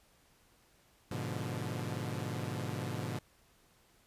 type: chord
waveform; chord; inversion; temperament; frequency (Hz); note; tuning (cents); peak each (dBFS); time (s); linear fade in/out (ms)
sawtooth; G# diminished seventh; none; equal; 103.83 / 123.47 / 146.83 / 174.61; G#2 / B2 / D3 / F3; 0 / 0 / 0 / 0; -37 / -36 / -38 / -40; 1.11-3.19; 5
effects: pink hiss -67 dBFS RMS until 4.06 s + resampled to 32000 Hz